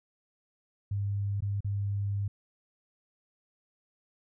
sine tone with dropouts, 100.6 Hz, G2, 45 cents sharp, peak -28 dBFS, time 0.91-2.28 s, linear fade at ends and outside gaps 5 ms, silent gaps 1.406-1.422 / 1.606-1.645 s, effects none

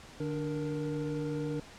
triangle tone cluster, 149.5 / 293.6 / 468.6 Hz, D3 / D4 / A#4, +31 / 0 / +9 cents, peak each -34 / -34 / -35 dBFS, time 0.2-1.6 s, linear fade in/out 2 ms, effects pink hiss -51 dBFS RMS until 1.78 s + low-pass 7000 Hz 12 dB/octave

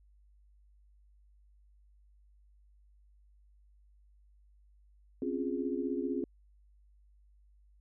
sine chord, Db major seventh, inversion third, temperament equal with one note detuned, 261.6 / 277.2 / 349.2 / 413.9 Hz, C4 / Db4 / F4 / Ab4, 0 / 0 / 0 / -6 cents, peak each -36 / -37 / -37 / -38 dBFS, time 5.22-6.24 s, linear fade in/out 2 ms, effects added 50 Hz sine -60 dBFS peak until 7.8 s

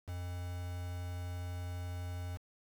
triangle tone with quantisation, 88.8 Hz, F2, 29 cents sharp, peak -36 dBFS, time 0.07-2.38 s, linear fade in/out 20 ms, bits 8, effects none

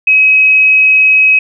sine tone, 2547 Hz, D#7, 40 cents sharp, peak -4 dBFS, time 0.07-1.39 s, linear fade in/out 5 ms, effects none

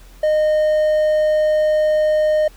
triangle tone, 614 Hz, D#5, 23 cents flat, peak -11 dBFS, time 0.23-2.48 s, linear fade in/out 5 ms, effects added 42 Hz sine -41 dBFS peak until 2.56 s + pink hiss -49 dBFS RMS until 2.56 s

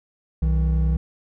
triangle tone pair together, 63.4 / 159.76 Hz, B1 / D#3, +46 / +46 cents, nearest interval octave + major third, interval 1600 cents, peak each -16 / -22 dBFS, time 0.42-0.97 s, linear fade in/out 5 ms, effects none

